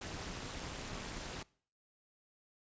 pink noise with amplitude modulation, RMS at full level -40 dBFS, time 0.01-1.43 s, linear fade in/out 5 ms, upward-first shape sine, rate 223 Hz, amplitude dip 85%, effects noise-tail reverb RT60 0.5 s tail -23 dB re dry + resampled to 16000 Hz

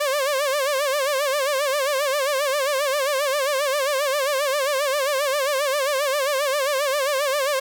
sawtooth tone with vibrato, 559 Hz, C#5, 14 cents sharp, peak -16 dBFS, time 0-7.6 s, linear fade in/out 10 ms, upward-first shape sine, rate 7.5 Hz, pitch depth 120 cents each way, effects 9-bit

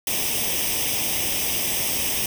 white noise with comb filter, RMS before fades -24 dBFS, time 0.07-2.26 s, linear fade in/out 2 ms, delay 0.35 ms, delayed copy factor +0.75, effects none

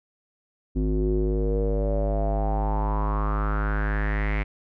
square tone with low-pass filter sweep, 51.91 Hz, G#1, in tune, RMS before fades -24 dBFS, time 0.75-4.44 s, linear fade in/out 20 ms, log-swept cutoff 300 to 2200 Hz, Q 6.2, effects none

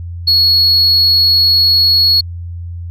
sine tone, 4345 Hz, C#8, 35 cents flat, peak -5 dBFS, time 0.27-2.21 s, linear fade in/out 10 ms, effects tanh soft clip ceiling -5 dBFS + added 86 Hz sine -22 dBFS peak until 2.9 s

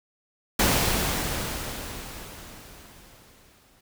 pink noise with exponential decay, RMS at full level -20 dBFS, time 0.59-3.81 s, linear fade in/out 5 ms, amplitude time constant 700 ms, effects none

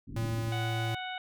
white low-pass noise, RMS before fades -40 dBFS, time 0.07-0.5 s, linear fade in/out 20 ms, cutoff 290 Hz, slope 48 dB/octave
square tone, 113.4 Hz, A#2, 47 cents flat, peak -31 dBFS, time 0.16-0.95 s, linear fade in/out 5 ms
harmonic tone, 740 Hz, F#5, in tune, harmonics 1 / 2 / 3 / 4 / 5, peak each -38 / -41 / -43 / -44 / -45 dBFS, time 0.52-1.18 s, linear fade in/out 2 ms
effects none

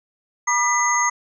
sine tone cluster, 965 / 1206 / 1996 / 6460 Hz, B5 / D6 / B6 / G#8, -40 / +46 / +18 / -49 cents, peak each -22 dBFS, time 0.47-1.1 s, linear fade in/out 10 ms, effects none

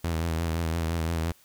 sawtooth tone with vibrato, 82.41 Hz, E2, in tune, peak -22 dBFS, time 0.04-1.32 s, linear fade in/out 5 ms, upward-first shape sine, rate 5.8 Hz, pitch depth 49 cents each way, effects white hiss -59 dBFS RMS until 1.44 s

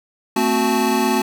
square tone cluster, 223.2 / 260.3 / 368.6 / 869 Hz, A3 / C4 / F#4 / A5, +25 / -9 / -7 / -22 cents, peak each -22 dBFS, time 0.36-1.22 s, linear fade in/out 5 ms, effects none

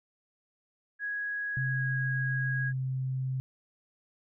sine tone with pitch glide, 1661.2 to 1648.8 Hz, G#6 to G#6, 0 to -13 cents, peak -31 dBFS, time 0.99-2.73 s, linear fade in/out 50 ms, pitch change -13 cents, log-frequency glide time 1.61-1.86 s
sine tone, 130.81 Hz, C3, in tune, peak -29 dBFS, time 1.57-3.4 s, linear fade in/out 0 ms
effects none

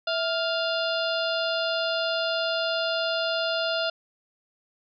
harmonic tone with a mistuned harmonic, 700 Hz, F5, 4 cents sharp, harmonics 1 / 2 / 4 / 5 / 6 / 7, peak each -27 / -30 / -33 / -34 / -35 / -35 dBFS, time 0.07-3.9 s, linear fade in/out 5 ms, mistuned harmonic 1, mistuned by -110 cents, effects none

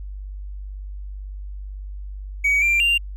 triangle tone with pitch steps, 2261 / 2370 / 2784 Hz, C#7 / D7 / F7, +34 / +15 / -6 cents, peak -13 dBFS, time 2.44-2.98 s, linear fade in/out 10 ms, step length 180 ms, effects tanh soft clip ceiling -10 dBFS + added 49 Hz sine -30 dBFS peak until 3.16 s

